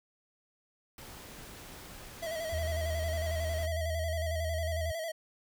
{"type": "noise", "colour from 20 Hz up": "pink", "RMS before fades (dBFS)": -48, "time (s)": [0.98, 3.66], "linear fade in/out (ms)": 2}
{"type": "tone with vibrato", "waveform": "square", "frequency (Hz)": 650, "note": "E5", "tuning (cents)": -24, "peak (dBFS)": -35, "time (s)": [2.22, 5.12], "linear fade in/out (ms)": 10, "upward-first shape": "square", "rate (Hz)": 11, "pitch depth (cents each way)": 48}
{"type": "tone with pitch glide", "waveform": "sine", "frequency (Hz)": [80, 80.6], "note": ["D#2", "E2"], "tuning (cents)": [49, -38], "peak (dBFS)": -32, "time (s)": [2.52, 4.92], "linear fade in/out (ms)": 10, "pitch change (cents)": 13, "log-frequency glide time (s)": [2.9, 3.98]}
{"effects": []}